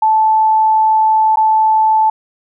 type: tone with dropouts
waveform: sine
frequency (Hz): 874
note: A5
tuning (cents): -12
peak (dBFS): -8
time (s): 0.02-2.1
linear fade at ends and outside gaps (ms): 5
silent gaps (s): 1.359-1.37
effects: none